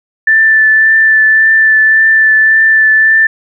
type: tone with vibrato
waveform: sine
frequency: 1763 Hz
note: A6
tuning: 3 cents sharp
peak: -4 dBFS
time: 0.27-3.27 s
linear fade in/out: 5 ms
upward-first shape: triangle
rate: 1.8 Hz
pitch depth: 15 cents each way
effects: none